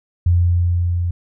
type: tone with level ramp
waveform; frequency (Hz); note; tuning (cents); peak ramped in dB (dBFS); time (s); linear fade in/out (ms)
sine; 87.31; F2; 0; -10 to -17; 0.26-1.11; 5
effects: none